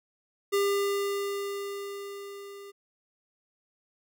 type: tone with level ramp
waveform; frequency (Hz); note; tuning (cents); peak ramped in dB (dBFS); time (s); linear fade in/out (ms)
square; 400.5; G4; +37; -23 to -44; 0.52-2.72; 20
effects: none